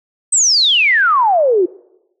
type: exponential sweep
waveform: sine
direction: down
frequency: 8372 to 340 Hz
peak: -9 dBFS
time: 0.32-1.66 s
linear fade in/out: 10 ms
effects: noise-tail reverb RT60 0.9 s tail -23 dB re dry

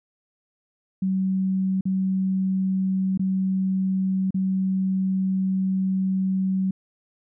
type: tone with dropouts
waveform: sine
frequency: 189.6 Hz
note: F#3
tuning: 43 cents sharp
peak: -20 dBFS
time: 1.02-6.71 s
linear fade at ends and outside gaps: 5 ms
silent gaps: 1.81-1.854 / 3.176-3.194 / 4.307-4.343 s
effects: none

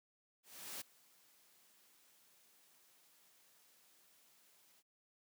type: noise with ADSR envelope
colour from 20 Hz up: white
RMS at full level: -45 dBFS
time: 0.43-4.83 s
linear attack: 380 ms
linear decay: 11 ms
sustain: -24 dB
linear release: 41 ms
effects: high-pass 150 Hz 12 dB/octave

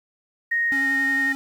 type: tone with pitch glide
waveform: sine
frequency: 1864.7 to 1854 Hz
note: A#6 to A#6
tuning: 0 to -10 cents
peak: -19 dBFS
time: 0.51-1.33 s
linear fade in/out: 10 ms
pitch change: -10 cents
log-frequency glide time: 0.79-0.86 s
type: tone with vibrato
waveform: square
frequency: 275.2 Hz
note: C#4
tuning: 12 cents flat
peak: -29 dBFS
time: 0.72-1.35 s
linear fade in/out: 0 ms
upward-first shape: sine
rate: 11 Hz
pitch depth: 19 cents each way
effects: 9-bit

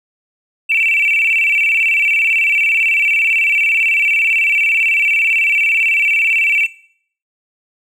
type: tone with vibrato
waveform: triangle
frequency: 2489 Hz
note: D#7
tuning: in tune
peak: -7 dBFS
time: 0.69-6.67 s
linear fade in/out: 20 ms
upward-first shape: square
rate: 18 Hz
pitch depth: 130 cents each way
effects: noise-tail reverb RT60 0.6 s tail -22 dB re dry + tanh soft clip ceiling -9 dBFS

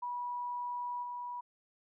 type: tone with level steps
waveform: sine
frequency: 975 Hz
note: B5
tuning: 23 cents flat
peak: -35 / -38 dBFS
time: 0.02-1.41 s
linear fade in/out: 10 ms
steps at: 1.02 s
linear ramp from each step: 20 ms
effects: none

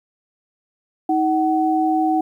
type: tone pair together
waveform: sine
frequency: 316.7 / 751 Hz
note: D#4 / F#5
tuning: +31 / +26 cents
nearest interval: octave + minor third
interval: 1495 cents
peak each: -18 dBFS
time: 1.09-2.21 s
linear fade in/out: 5 ms
effects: 9-bit

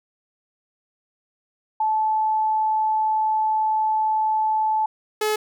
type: tone pair in turn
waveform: sine / sawtooth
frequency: 869 / 427.5 Hz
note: A5 / A4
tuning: -22 / -50 cents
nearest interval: octave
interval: 1228 cents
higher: first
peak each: -18 / -16 dBFS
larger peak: second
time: 1.8-4.86 / 5.21-5.36 s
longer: first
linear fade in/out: 5 ms
effects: none

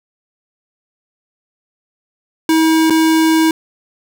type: tone with dropouts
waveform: square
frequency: 320.6 Hz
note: E4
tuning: 48 cents flat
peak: -10 dBFS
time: 2.49-3.51 s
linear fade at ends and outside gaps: 2 ms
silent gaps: 2.899-2.905 s
effects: none

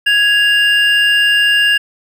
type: tone pair together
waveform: triangle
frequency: 1661.2 / 2803 Hz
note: G#6 / F7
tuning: 0 / +6 cents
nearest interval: major sixth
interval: 906 cents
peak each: -10 dBFS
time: 0.06-1.78 s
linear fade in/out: 10 ms
effects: none

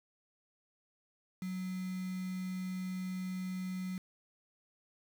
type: tone with quantisation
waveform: sine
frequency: 185 Hz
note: F#3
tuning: in tune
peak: -36 dBFS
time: 1.42-3.98 s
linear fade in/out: 2 ms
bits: 8
effects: none

